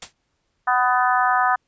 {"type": "noise with exponential decay", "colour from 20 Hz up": "white", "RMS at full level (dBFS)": -26, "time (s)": [0.02, 0.13], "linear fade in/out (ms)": 5, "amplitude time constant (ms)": 23}
{"type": "harmonic tone", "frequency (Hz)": 249.9, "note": "B3", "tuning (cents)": 21, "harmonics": [3, 4, 5, 6, 7], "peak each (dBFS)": [-20, -22, -21, -24, -27], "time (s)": [0.67, 1.56], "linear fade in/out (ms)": 10}
{"effects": ["pink hiss -71 dBFS RMS until 1.67 s", "resampled to 16000 Hz"]}